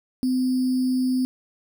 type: tone with sample-and-hold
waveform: sine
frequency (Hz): 255.7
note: C4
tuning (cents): -40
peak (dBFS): -19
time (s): 0.23-1.25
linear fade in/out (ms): 0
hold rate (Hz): 4900
effects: none